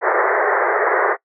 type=band-pass noise; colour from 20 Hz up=pink; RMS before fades=-17 dBFS; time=0.01-1.17 s; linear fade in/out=50 ms; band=370 to 2000 Hz; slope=96 dB/octave; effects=noise-tail reverb RT60 0.1 s tail -22 dB re dry